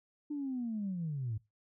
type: linear sweep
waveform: sine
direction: down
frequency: 300.3 to 101.7 Hz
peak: -33 dBFS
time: 0.3-1.38 s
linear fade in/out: 10 ms
effects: noise-tail reverb RT60 0.2 s tail -19 dB re dry + tanh soft clip ceiling -29 dBFS